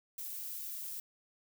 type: noise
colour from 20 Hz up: violet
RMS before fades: -42 dBFS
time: 0.18-1 s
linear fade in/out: 2 ms
effects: none